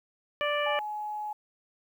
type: harmonic tone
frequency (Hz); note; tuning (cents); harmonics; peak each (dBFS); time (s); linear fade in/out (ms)
587.3; D5; 0; 1 / 2 / 3 / 4 / 5; -29 / -32 / -34 / -35 / -36; 0.41-0.79; 0
type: tone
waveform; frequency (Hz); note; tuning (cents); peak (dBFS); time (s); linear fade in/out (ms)
sine; 844; G#5; +28; -32; 0.66-1.33; 5
effects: 10-bit